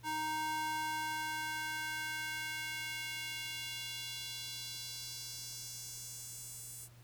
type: tone with high-pass filter sweep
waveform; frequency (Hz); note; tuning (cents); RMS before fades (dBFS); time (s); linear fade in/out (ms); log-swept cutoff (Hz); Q
square; 311.1; D#4; 0; -41; 0.03-6.89; 50; 730 to 8800; 1.8
effects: added 119 Hz sine -56 dBFS peak until 7.03 s + pink hiss -64 dBFS RMS until 7.03 s